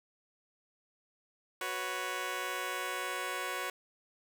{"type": "chord", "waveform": "10% pulse", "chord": "F# suspended fourth", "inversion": "none", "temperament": "just", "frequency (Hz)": [370, 493.3, 555], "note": ["F#4", "B4", "C#5"], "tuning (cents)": [0, -2, 2], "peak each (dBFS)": -32, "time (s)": [1.61, 3.7], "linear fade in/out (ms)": 2, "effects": []}